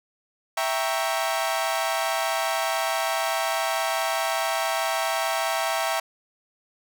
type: chord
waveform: sawtooth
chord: E diminished seventh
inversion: none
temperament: equal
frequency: 659.3 / 784 / 932.3 / 1108.7 Hz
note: E5 / G5 / Bb5 / Db6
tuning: 0 / 0 / 0 / 0 cents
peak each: -23 / -25 / -27 / -28 dBFS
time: 0.57-6 s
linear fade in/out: 5 ms
effects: none